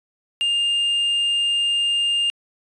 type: tone with quantisation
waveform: triangle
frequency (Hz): 2810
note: F7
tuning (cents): +10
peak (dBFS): -16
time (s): 0.41-2.3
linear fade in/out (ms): 0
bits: 7
effects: resampled to 22050 Hz